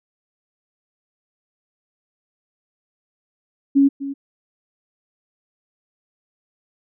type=tone with echo; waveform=sine; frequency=277.2 Hz; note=C#4; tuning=in tune; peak=-10 dBFS; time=3.75-3.89 s; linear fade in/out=20 ms; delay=250 ms; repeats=1; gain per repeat=-14 dB; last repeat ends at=4.14 s; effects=none